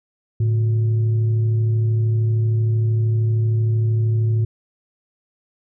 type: tone with frequency modulation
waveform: sine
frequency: 110 Hz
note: A2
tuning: in tune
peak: -15 dBFS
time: 0.4-4.45 s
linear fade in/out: 5 ms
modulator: 253 Hz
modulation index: 0.23
effects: none